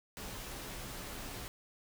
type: noise with comb filter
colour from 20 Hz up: pink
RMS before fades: -44 dBFS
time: 0.17-1.48 s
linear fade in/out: 0 ms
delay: 13 ms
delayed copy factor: -0.55
effects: none